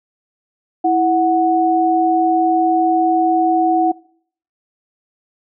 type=tone pair together; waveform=sine; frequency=328.6 / 738.4 Hz; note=E4 / F#5; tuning=-5 / -4 cents; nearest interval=octave + major second; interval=1401 cents; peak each=-16 / -13 dBFS; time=0.84-3.92 s; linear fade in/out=10 ms; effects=noise-tail reverb RT60 0.6 s tail -23 dB re dry